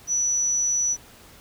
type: tone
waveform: sine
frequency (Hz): 5920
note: F#8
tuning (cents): 0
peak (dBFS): -20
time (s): 0.07-0.97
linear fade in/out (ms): 50
effects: pink hiss -49 dBFS RMS until 1.4 s